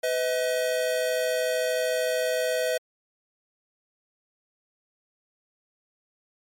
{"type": "tone pair together", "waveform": "square", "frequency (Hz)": [503, 636.3], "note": ["B4", "D#5"], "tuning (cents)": [32, 39], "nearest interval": "major third", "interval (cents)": 407, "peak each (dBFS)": -27, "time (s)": [0.03, 2.78], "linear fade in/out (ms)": 10, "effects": ["MP3 64 kbps"]}